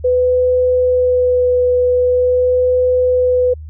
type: tone with vibrato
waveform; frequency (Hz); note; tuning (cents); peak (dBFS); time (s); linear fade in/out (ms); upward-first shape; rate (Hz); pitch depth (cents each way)
sine; 499.6; B4; +20; -10; 0.04-3.54; 10; sine; 0.44; 11
effects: added 77 Hz sine -28 dBFS peak until 3.69 s